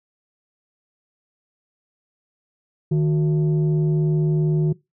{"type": "tone pair together", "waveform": "sine", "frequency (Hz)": [153.8, 365.8], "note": ["D#3", "F#4"], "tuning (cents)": [-20, -20], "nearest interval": "octave + minor third", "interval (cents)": 1500, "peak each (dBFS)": [-15, -23], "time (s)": [2.91, 4.73], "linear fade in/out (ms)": 10, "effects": ["noise-tail reverb RT60 0.2 s tail -21 dB re dry", "tanh soft clip ceiling -13 dBFS"]}